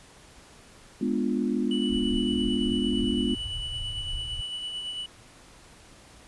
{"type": "chord", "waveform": "sine", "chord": "G# diminished seventh", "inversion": "none", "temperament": "equal", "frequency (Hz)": [207.7, 246.9, 293.7, 349.2], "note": ["G#3", "B3", "D4", "F4"], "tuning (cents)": [0, 0, 0, 0], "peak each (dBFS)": [-29, -27, -31, -32], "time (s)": [1.01, 3.35], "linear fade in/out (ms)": 5}
{"type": "tone with tremolo", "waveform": "triangle", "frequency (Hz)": 2960, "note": "F#7", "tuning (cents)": 0, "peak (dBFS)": -29, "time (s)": [1.71, 5.06], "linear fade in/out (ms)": 2, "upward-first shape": "sine", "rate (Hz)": 8.9, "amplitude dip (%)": 35}
{"type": "low-pass noise", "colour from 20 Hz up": "pink", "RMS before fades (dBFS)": -37, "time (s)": [1.89, 4.41], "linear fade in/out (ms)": 5, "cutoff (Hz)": 120, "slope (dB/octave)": 48}
{"effects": ["pink hiss -52 dBFS RMS until 6.27 s", "resampled to 24000 Hz"]}